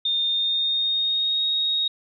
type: tone with pitch glide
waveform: sine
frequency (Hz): 3639 to 3754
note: A#7 to A#7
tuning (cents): -42 to +11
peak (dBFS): -20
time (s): 0.05-1.88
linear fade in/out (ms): 5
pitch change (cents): +53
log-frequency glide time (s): 0.28-1.47
effects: none